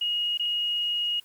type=tone with dropouts; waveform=sine; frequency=2878 Hz; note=F#7; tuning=49 cents flat; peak=-24 dBFS; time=0.01-1.2 s; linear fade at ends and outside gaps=5 ms; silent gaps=0.375-0.395 s; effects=white hiss -57 dBFS RMS until 1.24 s + Opus 48 kbps